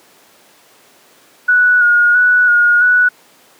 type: tone with vibrato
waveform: sine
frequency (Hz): 1455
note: F#6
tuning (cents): -29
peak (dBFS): -7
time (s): 1.48-3.09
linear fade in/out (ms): 10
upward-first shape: square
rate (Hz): 1.5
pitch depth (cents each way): 24
effects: pink hiss -47 dBFS RMS until 3.59 s + high-pass 300 Hz 12 dB/octave